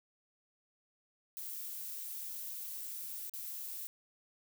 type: noise with dropouts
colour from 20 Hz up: violet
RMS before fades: -43 dBFS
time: 1.37-3.87 s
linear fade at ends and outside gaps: 0 ms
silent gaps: 3.296-3.337 s
effects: none